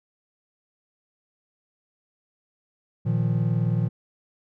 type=chord; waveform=triangle; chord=Bb suspended fourth; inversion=none; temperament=equal; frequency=116.54 / 155.56 / 174.61 Hz; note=Bb2 / Eb3 / F3; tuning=0 / 0 / 0 cents; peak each=-21 / -24 / -25 dBFS; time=3.05-3.89 s; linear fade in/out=20 ms; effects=none